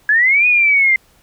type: linear two-way sweep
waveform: sine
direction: up then down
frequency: 1661.2 to 2492 to 2072 Hz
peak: -9 dBFS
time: 0.09-0.96 s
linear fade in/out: 2 ms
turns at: 0.47 s
effects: pink hiss -53 dBFS RMS until 1.22 s